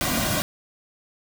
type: noise with comb filter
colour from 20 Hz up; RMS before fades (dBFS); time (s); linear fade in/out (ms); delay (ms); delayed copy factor
pink; -24; 0.01-0.42; 0; 2.3; -1
effects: none